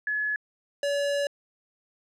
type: tone pair in turn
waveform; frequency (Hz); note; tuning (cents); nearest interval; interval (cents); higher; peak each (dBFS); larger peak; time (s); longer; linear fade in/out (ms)
sine / square; 1703 / 569.7; G#6 / C#5; +43 / +47; octave + perfect fifth; 1896; first; -25; neither; 0.07-0.36 / 0.83-1.27; second; 2
effects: low-pass 8000 Hz 12 dB/octave